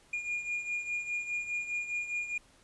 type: beating tone pair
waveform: triangle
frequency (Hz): 2425 / 2429.9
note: D#7 / D#7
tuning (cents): -45 / -42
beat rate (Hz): 4.9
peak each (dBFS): -32 / -38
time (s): 0.13-2.38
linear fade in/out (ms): 5
effects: pink hiss -62 dBFS RMS until 2.63 s + resampled to 24000 Hz